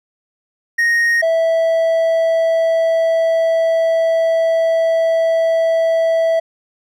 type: tone pair in turn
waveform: triangle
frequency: 1864.7 / 656.2 Hz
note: A#6 / E5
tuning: 0 / -8 cents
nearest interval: octave + tritone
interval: 1808 cents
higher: first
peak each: -10 dBFS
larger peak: neither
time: 0.78-1.22 / 1.22-6.4 s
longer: second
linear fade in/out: 10 ms
effects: none